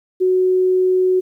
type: tone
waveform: sine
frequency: 370 Hz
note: F#4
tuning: in tune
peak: -12 dBFS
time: 0.2-1.21 s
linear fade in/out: 20 ms
effects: 9-bit